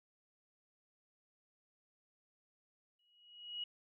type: tone with exponential growth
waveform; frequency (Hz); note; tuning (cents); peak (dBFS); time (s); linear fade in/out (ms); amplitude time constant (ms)
sine; 2905; F#7; -32; -37; 2.99-3.64; 5; 140
effects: none